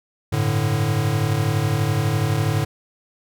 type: chord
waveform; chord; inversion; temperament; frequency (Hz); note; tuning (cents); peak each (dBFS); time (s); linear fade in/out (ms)
square; G suspended second; none; equal; 98 / 110 / 146.83; G2 / A2 / D3; 0 / 0 / 0; -27 / -22 / -23; 0.32-2.65; 10
effects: none